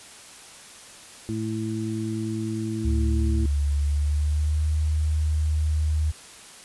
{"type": "harmonic tone", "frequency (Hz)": 110, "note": "A2", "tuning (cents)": 0, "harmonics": [1, 2, 3], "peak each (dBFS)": [-30, -30, -30], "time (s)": [1.29, 3.46], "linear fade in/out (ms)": 0}
{"type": "tone with pitch glide", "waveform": "sine", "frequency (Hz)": [71.9, 77.06], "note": ["D2", "D#2"], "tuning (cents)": [-36, -16], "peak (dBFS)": -20, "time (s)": [2.84, 6.12], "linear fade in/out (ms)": 20, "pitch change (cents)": 120, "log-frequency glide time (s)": [3.77, 4.66]}
{"effects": ["white hiss -45 dBFS RMS until 6.64 s", "resampled to 24000 Hz"]}